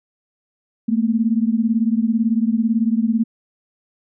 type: beating tone pair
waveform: sine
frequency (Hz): 219.6 / 237.6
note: A3 / A#3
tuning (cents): -3 / +33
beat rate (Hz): 18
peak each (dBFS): -17 / -19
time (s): 0.88-3.24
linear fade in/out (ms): 10
effects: none